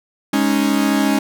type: chord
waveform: 45% pulse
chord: Ab suspended fourth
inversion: none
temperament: equal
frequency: 207.7 / 277.2 / 311.1 Hz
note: Ab3 / Db4 / Eb4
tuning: 0 / 0 / 0 cents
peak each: -19 / -17 / -21 dBFS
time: 0.33-1.19 s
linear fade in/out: 5 ms
effects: none